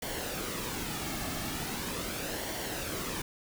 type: noise with flanger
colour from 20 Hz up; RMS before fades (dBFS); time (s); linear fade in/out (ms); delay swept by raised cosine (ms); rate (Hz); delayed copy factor
pink; -36; 0.02-3.22; 5; 0.78 to 2.08; 0.4; -0.5
effects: none